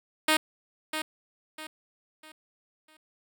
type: tone with echo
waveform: 5% pulse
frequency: 311.1 Hz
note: D#4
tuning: in tune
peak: -9 dBFS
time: 0.28-0.37 s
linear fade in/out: 5 ms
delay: 650 ms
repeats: 4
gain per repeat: -9 dB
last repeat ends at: 2.97 s
effects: none